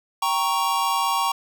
square chord, G diminished, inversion none, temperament equal, 784 / 932.3 / 1108.7 Hz, G5 / Bb5 / Db6, 0 / 0 / 0 cents, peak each -28 / -25 / -24 dBFS, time 0.22-1.32 s, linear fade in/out 5 ms, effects none

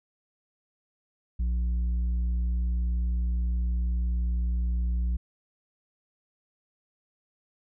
sine tone with tanh clipping, 59.6 Hz, A#1, 39 cents sharp, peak -25 dBFS, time 1.39-5.17 s, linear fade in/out 10 ms, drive 5 dB, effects none

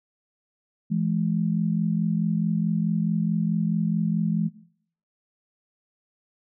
sine tone pair together, 167.55 / 212.2 Hz, E3 / G#3, +29 / +38 cents, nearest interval major third, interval 409 cents, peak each -24 dBFS, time 0.9-4.49 s, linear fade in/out 20 ms, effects noise-tail reverb RT60 0.6 s tail -17 dB re dry

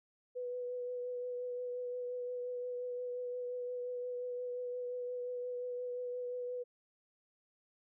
sine tone with vibrato, 493.9 Hz, B4, in tune, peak -37 dBFS, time 0.35-6.64 s, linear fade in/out 20 ms, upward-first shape triangle, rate 5.7 Hz, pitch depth 19 cents each way, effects none

